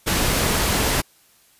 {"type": "noise", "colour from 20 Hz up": "pink", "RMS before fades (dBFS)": -20, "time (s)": [0.06, 1.02], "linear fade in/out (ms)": 20, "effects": ["white hiss -56 dBFS RMS until 1.59 s", "resampled to 32000 Hz"]}